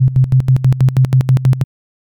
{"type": "tone with tremolo", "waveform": "sine", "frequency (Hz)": 130, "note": "C3", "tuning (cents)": -11, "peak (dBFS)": -5, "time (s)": [0, 1.64], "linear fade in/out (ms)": 20, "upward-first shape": "square", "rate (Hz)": 6.2, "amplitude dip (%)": 80, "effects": ["MP3 96 kbps"]}